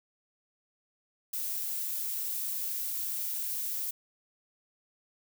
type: noise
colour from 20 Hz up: violet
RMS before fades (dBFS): -34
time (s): 1.33-3.91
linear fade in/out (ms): 5
effects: none